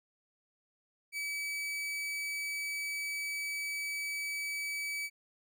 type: tone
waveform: 40% pulse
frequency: 2290 Hz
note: D7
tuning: 44 cents flat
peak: -34 dBFS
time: 1.12-5.1 s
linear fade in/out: 50 ms
effects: none